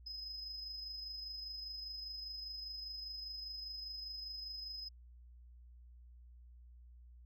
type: tone with amplitude modulation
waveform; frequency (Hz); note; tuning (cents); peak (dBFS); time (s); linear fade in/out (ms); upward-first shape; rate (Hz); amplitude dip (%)
sine; 5070; D#8; +32; -40; 0.06-4.89; 10; sine; 25; 45
effects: tanh soft clip ceiling -39 dBFS + added 60 Hz sine -55 dBFS peak until 7.25 s